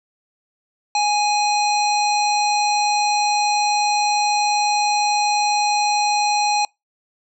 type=harmonic tone with a mistuned harmonic; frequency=830.6 Hz; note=G#5; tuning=in tune; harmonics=1 / 3 / 5 / 7 / 9; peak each=-17 / -25 / -24 / -29 / -32 dBFS; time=0.95-6.65 s; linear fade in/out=2 ms; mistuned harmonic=9; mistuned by=+24 cents; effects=noise-tail reverb RT60 0.2 s tail -26 dB re dry